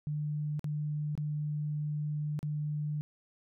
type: tone with dropouts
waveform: sine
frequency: 149.6 Hz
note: D3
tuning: 32 cents sharp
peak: -31 dBFS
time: 0.07-3.01 s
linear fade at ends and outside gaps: 0 ms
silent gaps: 0.594-0.643 / 1.153-1.177 / 2.391-2.429 s
effects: none